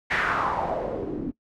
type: noise with low-pass filter sweep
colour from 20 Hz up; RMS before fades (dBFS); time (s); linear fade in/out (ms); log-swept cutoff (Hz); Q
white; -27; 0.1-1.32; 20; 2000 to 250; 3.6
effects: noise-tail reverb RT60 0.1 s tail -18 dB re dry